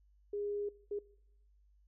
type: tone bursts at uneven times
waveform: sine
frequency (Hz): 410.1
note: G#4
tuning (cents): -22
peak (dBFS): -35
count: 2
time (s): 0.33-0.69 / 0.91-0.99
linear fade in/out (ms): 5
effects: noise-tail reverb RT60 0.8 s tail -22 dB re dry + added 50 Hz sine -64 dBFS peak until 1.87 s